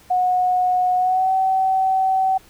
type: tone with pitch glide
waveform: sine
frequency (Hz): 730 to 761.4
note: F#5 to F#5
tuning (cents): -24 to +49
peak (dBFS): -15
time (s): 0.1-2.38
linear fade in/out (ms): 10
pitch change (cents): +73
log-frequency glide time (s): 0.97-1.33
effects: pink hiss -50 dBFS RMS until 2.49 s